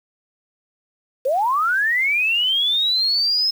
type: linear sweep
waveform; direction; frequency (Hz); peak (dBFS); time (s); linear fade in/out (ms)
sine; up; 493.9 to 5200; -16; 1.25-3.51; 10
effects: 7-bit